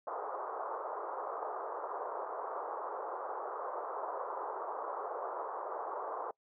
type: band-pass noise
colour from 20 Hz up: white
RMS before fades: -40 dBFS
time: 0.07-6.31 s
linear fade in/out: 2 ms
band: 400 to 1200 Hz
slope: 48 dB/octave
effects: noise-tail reverb RT60 0.1 s tail -25 dB re dry